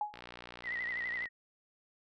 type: tone with exponential decay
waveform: sine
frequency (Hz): 838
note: G#5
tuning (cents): +15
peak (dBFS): -28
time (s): 0.01-0.2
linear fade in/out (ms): 2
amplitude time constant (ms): 41
type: click train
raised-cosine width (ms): 0.3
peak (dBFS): -30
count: 68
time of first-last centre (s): 0.14-1.257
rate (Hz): 60
type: tone with vibrato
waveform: sine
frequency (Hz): 1955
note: B6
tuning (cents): -18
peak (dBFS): -34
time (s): 0.63-1.29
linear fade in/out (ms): 50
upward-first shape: sine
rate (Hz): 12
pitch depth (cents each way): 77
effects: none